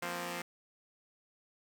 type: chord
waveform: 5% pulse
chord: F suspended fourth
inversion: none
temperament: equal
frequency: 174.61 / 233.1 / 261.6 Hz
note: F3 / Bb3 / C4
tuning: 0 / 0 / 0 cents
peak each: -28 / -33 / -32 dBFS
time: 0.02-0.42 s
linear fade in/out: 5 ms
effects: none